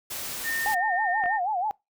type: noise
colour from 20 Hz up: white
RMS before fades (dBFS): -34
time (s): 0.1-0.75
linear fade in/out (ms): 10
type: tone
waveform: sine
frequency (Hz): 1823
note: A#6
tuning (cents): -39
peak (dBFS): -26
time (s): 0.43-1.4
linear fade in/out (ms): 50
type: tone with vibrato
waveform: sine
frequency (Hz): 784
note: G5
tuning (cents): 0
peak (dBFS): -24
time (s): 0.66-1.71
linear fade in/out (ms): 0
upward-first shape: sine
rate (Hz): 6.2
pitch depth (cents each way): 190
type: clicks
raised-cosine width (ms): 0.5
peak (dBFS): -22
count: 2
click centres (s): 1.238 / 1.259
effects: noise-tail reverb RT60 0.2 s tail -24 dB re dry